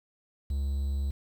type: tone with quantisation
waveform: triangle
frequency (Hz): 69.3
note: C#2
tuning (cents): 0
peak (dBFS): -25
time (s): 0.5-1.11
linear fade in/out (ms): 5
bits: 9
effects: none